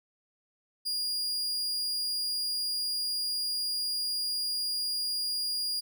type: tone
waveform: 40% pulse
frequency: 4842 Hz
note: D#8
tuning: 48 cents flat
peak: -28 dBFS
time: 0.85-5.81 s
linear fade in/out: 20 ms
effects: none